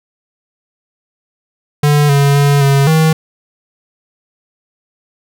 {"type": "tone with pitch steps", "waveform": "square", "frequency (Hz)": [146.9, 141, 142.3, 138.8, 158.8], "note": ["D3", "C#3", "C#3", "C#3", "D#3"], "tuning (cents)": [1, 30, 46, 3, 36], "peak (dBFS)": -8, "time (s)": [1.83, 3.13], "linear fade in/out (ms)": 5, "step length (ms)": 260, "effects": []}